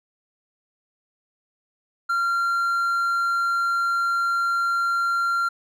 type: tone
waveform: triangle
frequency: 1380 Hz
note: F6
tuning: 21 cents flat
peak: -18 dBFS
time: 2.09-5.49 s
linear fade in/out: 10 ms
effects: none